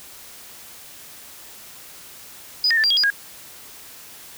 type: tone with pitch steps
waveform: sine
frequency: 4965 / 1841 / 1763 / 4751 / 3277 / 4888 / 1634 Hz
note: D#8 / A#6 / A6 / D8 / G#7 / D#8 / G#6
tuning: -5 / -22 / +3 / +19 / -24 / -32 / -29 cents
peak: -15 dBFS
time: 2.64-3.102 s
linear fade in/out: 2 ms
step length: 66 ms
effects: white hiss -42 dBFS RMS until 4.37 s